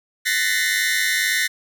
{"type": "tone cluster", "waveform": "sawtooth", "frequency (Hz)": [1500, 1760, 1862, 2027, 2125], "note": ["F#6", "A6", "A#6", "B6", "C7"], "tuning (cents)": [23, 0, -2, 45, 26], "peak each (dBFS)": [-26, -21, -19, -21, -24], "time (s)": [0.25, 1.48], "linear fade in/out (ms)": 20, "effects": []}